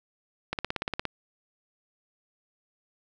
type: click train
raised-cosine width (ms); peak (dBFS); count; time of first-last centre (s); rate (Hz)
0.3; -13; 10; 0.53-1.053; 17.2
effects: none